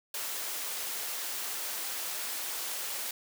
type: high-pass noise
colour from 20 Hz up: white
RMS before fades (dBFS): -36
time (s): 0.14-3.11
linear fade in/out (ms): 2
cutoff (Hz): 400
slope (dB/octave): 12
effects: none